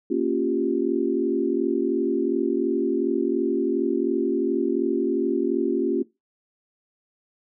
sine chord, G half-diminished seventh, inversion first, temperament equal, 233.1 / 277.2 / 349.2 / 392 Hz, Bb3 / Db4 / F4 / G4, 0 / 0 / 0 / 0 cents, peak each -28 / -25 / -24 / -27 dBFS, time 0.1-6.03 s, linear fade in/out 10 ms, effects noise-tail reverb RT60 0.2 s tail -18 dB re dry

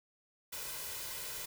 white noise with comb filter, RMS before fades -42 dBFS, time 0.52-1.46 s, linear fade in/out 10 ms, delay 2 ms, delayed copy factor +0.6, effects none

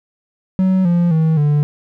triangle tone with pitch steps, 187.8 / 173.21 / 159.76 / 147.34 Hz, F#3 / F3 / D#3 / D3, +26 / -14 / +46 / +6 cents, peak -9 dBFS, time 0.59-1.63 s, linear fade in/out 0 ms, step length 260 ms, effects none

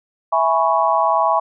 sine chord, C# minor seventh, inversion first, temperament equal, 659.3 / 830.6 / 987.8 / 1108.7 Hz, E5 / G#5 / B5 / C#6, 0 / 0 / 0 / 0 cents, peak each -19 dBFS, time 0.32-1.4 s, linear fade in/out 10 ms, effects none

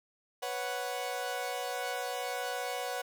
sawtooth chord, B suspended second, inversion none, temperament equal, 493.9 / 554.4 / 740 Hz, B4 / C#5 / F#5, 0 / 0 / 0 cents, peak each -35 / -36 / -33 dBFS, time 0.42-3.02 s, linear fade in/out 10 ms, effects none

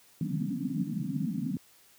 pink band-pass noise, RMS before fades -32 dBFS, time 0.21-1.57 s, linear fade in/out 2 ms, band 140 to 280 Hz, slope 96 dB/octave, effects white hiss -60 dBFS RMS until 1.98 s + high-pass 60 Hz 12 dB/octave

